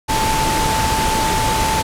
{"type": "tone in noise", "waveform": "sine", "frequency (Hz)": 880, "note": "A5", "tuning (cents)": 0, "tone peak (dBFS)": -18, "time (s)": [0.08, 1.83], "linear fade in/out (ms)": 20, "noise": "pink", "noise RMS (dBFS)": -19, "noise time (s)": [0.08, 1.83], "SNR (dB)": -2, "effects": ["low-pass 11000 Hz 12 dB/octave"]}